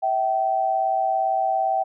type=tone pair together; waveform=sine; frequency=652.4 / 770 Hz; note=E5 / G5; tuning=-18 / -31 cents; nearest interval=minor third; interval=287 cents; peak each=-25 / -20 dBFS; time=0.02-1.84 s; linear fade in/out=20 ms; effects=none